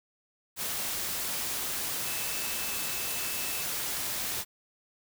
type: tone in noise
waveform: sine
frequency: 2621 Hz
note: E7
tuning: 11 cents flat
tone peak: -42 dBFS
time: 2.02-3.66 s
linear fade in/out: 50 ms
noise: white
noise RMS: -33 dBFS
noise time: 0.56-4.45 s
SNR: -12 dB
effects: none